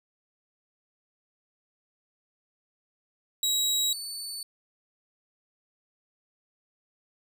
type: tone pair in turn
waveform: 25% pulse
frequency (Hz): 3853 / 4489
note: B7 / C#8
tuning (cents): -44 / +21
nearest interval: minor third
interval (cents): 265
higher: second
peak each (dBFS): -20 / -30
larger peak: first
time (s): 3.43-3.93 / 3.93-4.43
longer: neither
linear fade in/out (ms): 2
effects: none